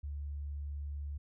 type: tone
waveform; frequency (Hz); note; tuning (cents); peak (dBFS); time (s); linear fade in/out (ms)
sine; 72.1; D2; -31; -37; 0.03-1.18; 10
effects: none